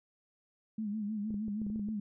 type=tone with vibrato; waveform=sine; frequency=211.2 Hz; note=G#3; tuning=29 cents sharp; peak=-33 dBFS; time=0.78-2 s; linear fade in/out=5 ms; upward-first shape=sine; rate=6.4 Hz; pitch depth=76 cents each way
type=clicks; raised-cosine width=3 ms; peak=-33 dBFS; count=9; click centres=1.306 / 1.343 / 1.482 / 1.617 / 1.666 / 1.701 / 1.759 / 1.795 / 1.887 s
effects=none